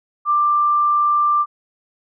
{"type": "tone", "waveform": "sine", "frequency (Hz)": 1183, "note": "D6", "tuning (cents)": 12, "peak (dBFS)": -13, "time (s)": [0.25, 1.46], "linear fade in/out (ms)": 50, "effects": []}